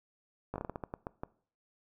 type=slowing click train; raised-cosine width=1 ms; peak=-23 dBFS; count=11; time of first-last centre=0.54-1.235 s; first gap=18 ms; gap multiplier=1.28; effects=noise-tail reverb RT60 0.5 s tail -21 dB re dry